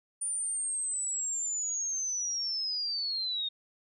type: linear sweep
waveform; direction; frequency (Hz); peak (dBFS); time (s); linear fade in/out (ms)
sine; down; 9340 to 3666; -30; 0.21-3.49; 10
effects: none